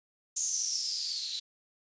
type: noise with band-pass filter sweep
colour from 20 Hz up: violet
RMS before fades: -33 dBFS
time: 0.36-1.4 s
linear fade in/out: 10 ms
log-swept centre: 6700 to 3900 Hz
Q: 9.6
effects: resampled to 16000 Hz